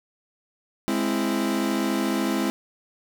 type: chord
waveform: 40% pulse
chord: Ab augmented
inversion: none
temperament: equal with one note detuned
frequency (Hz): 207.7 / 261.6 / 332.1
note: Ab3 / C4 / E4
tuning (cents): 0 / 0 / +13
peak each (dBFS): -26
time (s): 0.88-2.5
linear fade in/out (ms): 0
effects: none